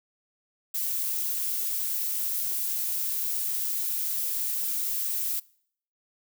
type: noise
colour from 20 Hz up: violet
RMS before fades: -29 dBFS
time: 0.74-5.4 s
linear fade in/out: 10 ms
effects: noise-tail reverb RT60 0.6 s tail -23 dB re dry